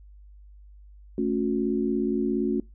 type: chord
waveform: sine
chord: F# minor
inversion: first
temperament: equal with one note detuned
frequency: 220 / 277.2 / 361.3 Hz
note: A3 / C#4 / F#4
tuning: 0 / 0 / -41 cents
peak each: -27 / -27 / -27 dBFS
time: 1.18-2.6 s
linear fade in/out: 2 ms
effects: noise-tail reverb RT60 0.2 s tail -23 dB re dry + added 50 Hz sine -46 dBFS peak until 2.74 s